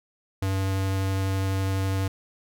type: tone with vibrato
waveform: square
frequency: 96.2 Hz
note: G2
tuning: 32 cents flat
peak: -24 dBFS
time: 0.42-2.08 s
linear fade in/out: 5 ms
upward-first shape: triangle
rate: 12 Hz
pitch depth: 9 cents each way
effects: none